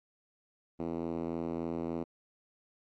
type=tone with band-pass filter; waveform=5% pulse; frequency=83.4 Hz; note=E2; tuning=21 cents sharp; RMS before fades=-36 dBFS; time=0.79-2.04 s; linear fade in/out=10 ms; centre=280 Hz; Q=1.5; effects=Opus 32 kbps